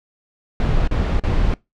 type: noise with dropouts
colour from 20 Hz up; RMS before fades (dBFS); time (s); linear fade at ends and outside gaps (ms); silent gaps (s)
brown; -17; 0.6-1.54; 1; 0.875-0.912 / 1.197-1.237
effects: noise-tail reverb RT60 0.2 s tail -22 dB re dry + low-pass 4000 Hz 12 dB/octave